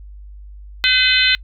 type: harmonic tone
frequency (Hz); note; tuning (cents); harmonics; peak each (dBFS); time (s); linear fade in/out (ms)
509; C5; -48; 3 / 4 / 5 / 6 / 7 / 8; -19 / -19 / -19 / -19 / -19 / -19; 0.84-1.35; 0
effects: noise-tail reverb RT60 0.1 s tail -26 dB re dry + added 50 Hz sine -34 dBFS peak until 1.43 s